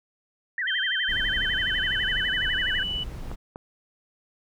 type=tone with vibrato; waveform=sine; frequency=1729 Hz; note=A6; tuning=31 cents flat; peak=-25 dBFS; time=0.58-2.83 s; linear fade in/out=2 ms; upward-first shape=sine; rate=12 Hz; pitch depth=240 cents each way
type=tone with pitch glide; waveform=sine; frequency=3136 to 2967 Hz; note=G7 to F#7; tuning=0 to +4 cents; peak=-27 dBFS; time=0.67-3.04 s; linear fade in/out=10 ms; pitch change=-96 cents; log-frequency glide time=0.82-2.75 s
type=noise; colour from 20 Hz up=brown; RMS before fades=-35 dBFS; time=1.08-3.36 s; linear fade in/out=20 ms
type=clicks; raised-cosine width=1 ms; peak=-23 dBFS; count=2; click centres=3.315 / 3.559 s
effects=none